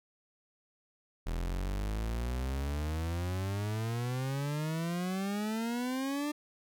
40% pulse exponential sweep, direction up, 40.52 to 300.1 Hz, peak -31 dBFS, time 1.26-6.32 s, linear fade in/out 10 ms, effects none

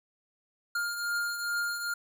square beating tone pair, 1408 / 1410.4 Hz, F6 / F6, +14 / +17 cents, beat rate 2.4 Hz, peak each -31 / -39 dBFS, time 0.75-1.94 s, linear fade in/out 5 ms, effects none

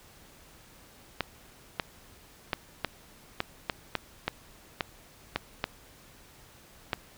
clicks, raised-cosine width 0.3 ms, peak -11 dBFS, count 12, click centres 1.207 / 1.798 / 2.532 / 2.847 / 3.404 / 3.698 / 3.953 / 4.28 / 4.808 / 5.36 / 5.641 / 6.932 s, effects pink hiss -55 dBFS RMS until 7.17 s

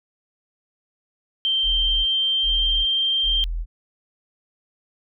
sine tone with pitch glide, 3136 to 3163 Hz, G7 to G7, 0 to +15 cents, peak -18 dBFS, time 1.45-3.44 s, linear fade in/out 0 ms, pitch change +15 cents, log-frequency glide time 1.55-2.94 s
sine tone bursts, 41.2 Hz, E1, in tune, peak -23 dBFS, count 3, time 1.63-3.66 s, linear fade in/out 50 ms, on 430 ms, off 370 ms
effects none

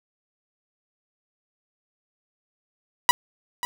sawtooth tone with echo, 977 Hz, B5, 19 cents flat, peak -8 dBFS, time 3.09-3.11 s, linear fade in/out 0 ms, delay 540 ms, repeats 1, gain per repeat -14 dB, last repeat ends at 3.65 s, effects none

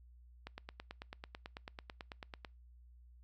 click train, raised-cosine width 0.3 ms, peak -29 dBFS, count 19, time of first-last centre 0.47-2.448 s, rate 9.1 Hz, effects noise-tail reverb RT60 0.3 s tail -26 dB re dry + added 60 Hz sine -57 dBFS peak until 3.23 s

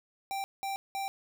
square tone bursts, 784 Hz, G5, in tune, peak -33 dBFS, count 3, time 0.31-1.08 s, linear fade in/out 0 ms, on 130 ms, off 190 ms, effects none

